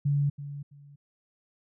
sine tone with echo, 142.9 Hz, D3, 47 cents flat, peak -22 dBFS, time 0.05-0.3 s, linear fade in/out 10 ms, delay 330 ms, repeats 2, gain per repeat -13 dB, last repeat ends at 0.96 s, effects none

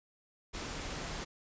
pink noise, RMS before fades -40 dBFS, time 0.53-1.25 s, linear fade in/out 20 ms, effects resampled to 16000 Hz

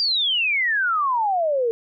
sine exponential sweep, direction down, 4830 to 446.9 Hz, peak -18 dBFS, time 0-1.71 s, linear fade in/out 0 ms, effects none

